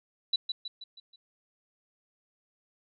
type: tone with echo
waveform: sine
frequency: 3951 Hz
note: B7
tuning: in tune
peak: -23 dBFS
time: 0.33-0.36 s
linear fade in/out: 5 ms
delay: 160 ms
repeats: 5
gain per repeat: -6 dB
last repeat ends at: 1.16 s
effects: none